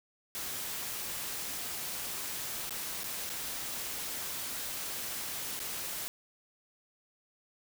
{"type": "noise with dropouts", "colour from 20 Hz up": "white", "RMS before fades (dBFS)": -38, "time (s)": [0.35, 6.08], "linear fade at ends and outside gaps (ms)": 0, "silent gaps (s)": [[2.694, 2.707], [3.034, 3.041], [3.294, 3.3], [5.592, 5.601]], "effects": []}